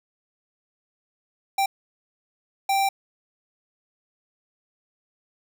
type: tone bursts at uneven times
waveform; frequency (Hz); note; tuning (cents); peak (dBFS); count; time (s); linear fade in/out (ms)
square; 784; G5; 0; -20; 2; 1.58-1.66 / 2.69-2.89; 5
effects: none